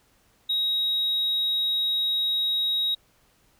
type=tone; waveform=sine; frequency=3800 Hz; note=A#7; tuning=33 cents sharp; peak=-20 dBFS; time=0.49-2.95 s; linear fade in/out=10 ms; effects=tanh soft clip ceiling -20 dBFS + pink hiss -63 dBFS RMS until 3.59 s